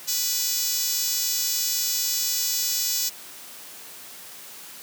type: tone with high-pass filter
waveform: 5% pulse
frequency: 493.9 Hz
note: B4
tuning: in tune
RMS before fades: -25 dBFS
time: 0.07-3.1 s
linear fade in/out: 20 ms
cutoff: 7000 Hz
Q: 0.96
effects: white hiss -42 dBFS RMS until 4.82 s + high-pass 150 Hz 12 dB/octave